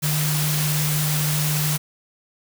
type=tone in noise; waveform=sine; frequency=150.9 Hz; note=D3; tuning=47 cents sharp; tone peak=-21 dBFS; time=0.02-1.78 s; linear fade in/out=20 ms; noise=white; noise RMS=-25 dBFS; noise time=0.02-1.78 s; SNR=+1 dB; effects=none